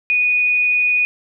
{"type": "tone", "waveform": "sine", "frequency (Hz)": 2472, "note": "D#7", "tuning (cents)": -12, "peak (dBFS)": -13, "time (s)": [0.1, 1.05], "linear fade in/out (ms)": 0, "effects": []}